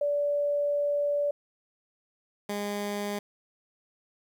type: tone pair in turn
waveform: sine / 15% pulse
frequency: 579 / 204.7 Hz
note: D5 / G#3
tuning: -25 / -25 cents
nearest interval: octave + tritone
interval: 1800 cents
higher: first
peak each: -24 dBFS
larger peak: neither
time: 0.01-1.31 / 2.49-3.19 s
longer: first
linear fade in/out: 5 ms
effects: 11-bit